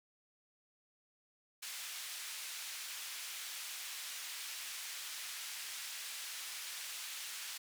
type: band-pass noise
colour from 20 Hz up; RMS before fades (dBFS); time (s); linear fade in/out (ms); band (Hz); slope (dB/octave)
pink; -45; 1.62-7.58; 10; 2200 to 14000; 12
effects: none